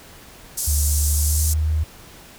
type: band-pass noise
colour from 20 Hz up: pink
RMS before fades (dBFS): -25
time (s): 0.57-1.54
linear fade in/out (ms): 10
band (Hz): 6400 to 13000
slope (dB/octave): 24
type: tone with pitch glide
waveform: sine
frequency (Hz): 73.7 to 77.72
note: D2 to D#2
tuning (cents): +7 to -1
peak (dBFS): -17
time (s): 0.67-1.84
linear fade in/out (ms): 10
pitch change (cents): +92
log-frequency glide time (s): 1.05-1.55
effects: pink hiss -44 dBFS RMS until 2.38 s